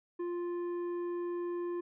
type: tone with tanh clipping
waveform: sine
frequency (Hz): 349.2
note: F4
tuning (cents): 0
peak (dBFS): -35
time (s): 0.19-1.81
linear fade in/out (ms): 10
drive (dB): 8
effects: none